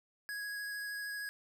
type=tone with vibrato; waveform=square; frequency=1661.2 Hz; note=G#6; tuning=in tune; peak=-39 dBFS; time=0.29-1.29 s; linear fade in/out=0 ms; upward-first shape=sine; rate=13 Hz; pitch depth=10 cents each way; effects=none